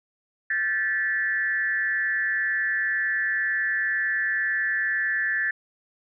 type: tone with frequency modulation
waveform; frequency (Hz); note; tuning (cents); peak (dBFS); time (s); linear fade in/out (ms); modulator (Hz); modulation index
sine; 1749; A6; -11; -22; 0.5-5.51; 5; 182; 0.75
effects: none